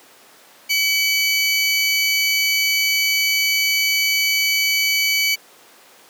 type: tone pair together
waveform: 25% pulse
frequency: 2276 / 3000 Hz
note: C#7 / F#7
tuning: +45 / +23 cents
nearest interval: perfect fourth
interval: 478 cents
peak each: -13 / -20 dBFS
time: 0.69-5.36 s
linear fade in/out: 20 ms
effects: pink hiss -47 dBFS RMS until 6.09 s + high-pass 400 Hz 12 dB/octave